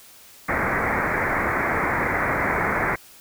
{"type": "low-pass noise", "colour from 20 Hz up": "white", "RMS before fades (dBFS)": -23, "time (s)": [0.48, 2.96], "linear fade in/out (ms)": 10, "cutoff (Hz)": 2200, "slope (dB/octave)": 96, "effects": ["white hiss -48 dBFS RMS until 3.2 s"]}